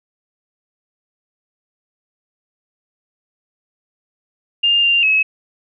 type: tone with pitch steps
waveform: sine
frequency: 2808 / 2787 / 2572 Hz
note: F7 / F7 / E7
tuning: +9 / -4 / -43 cents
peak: -11 dBFS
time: 4.63-5.23 s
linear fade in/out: 10 ms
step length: 200 ms
effects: none